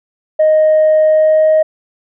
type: tone with pitch glide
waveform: sine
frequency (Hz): 622 to 626.3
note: D#5 to D#5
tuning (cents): -1 to +11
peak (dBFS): -5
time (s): 0.39-1.63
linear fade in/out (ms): 10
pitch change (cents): +12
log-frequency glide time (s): 1.03-1.52
effects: tanh soft clip ceiling -4 dBFS